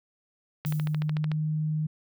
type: click train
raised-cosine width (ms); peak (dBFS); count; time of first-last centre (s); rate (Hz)
0.3; -20; 10; 0.65-1.317; 13.5
type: tone with pitch glide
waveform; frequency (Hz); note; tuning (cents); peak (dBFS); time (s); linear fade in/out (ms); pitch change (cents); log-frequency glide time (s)
sine; 152.4 to 154.44; D#3 to D#3; -36 to -13; -25; 0.65-1.87; 10; +23; 1.04-1.44
type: noise with exponential decay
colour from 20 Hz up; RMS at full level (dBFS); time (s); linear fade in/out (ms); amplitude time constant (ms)
violet; -39; 0.66-1.17; 0; 110
effects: none